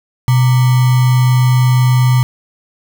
sine tone with sample-and-hold, 125.9 Hz, B2, 34 cents sharp, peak -7 dBFS, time 0.28-2.23 s, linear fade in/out 0 ms, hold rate 1050 Hz, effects none

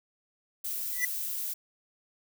violet noise, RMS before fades -34 dBFS, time 0.64-1.54 s, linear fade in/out 10 ms
square tone with exponential growth, 1975.5 Hz, B6, in tune, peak -23 dBFS, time 0.92-1.05 s, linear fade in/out 5 ms, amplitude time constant 27 ms
effects none

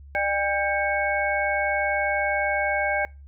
sine tone cluster, 601 / 800 / 1589 / 2214 Hz, D5 / G5 / G6 / C#7, +40 / +35 / +23 / -3 cents, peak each -27 dBFS, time 0.15-3.05 s, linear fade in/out 0 ms, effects noise-tail reverb RT60 0.3 s tail -25 dB re dry + added 70 Hz sine -42 dBFS peak until 3.27 s

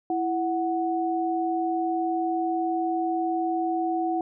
sine tone pair together, 331.7 / 740 Hz, E4 / F#5, +11 / 0 cents, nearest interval octave + major second, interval 1389 cents, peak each -26 dBFS, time 0.1-4.21 s, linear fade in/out 2 ms, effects none

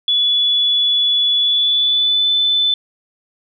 sine tone with pitch glide, 3420 to 3512 Hz, A7 to A7, -50 to -4 cents, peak -12 dBFS, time 0.08-2.74 s, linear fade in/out 2 ms, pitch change +46 cents, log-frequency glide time 1.36-2.3 s, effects none

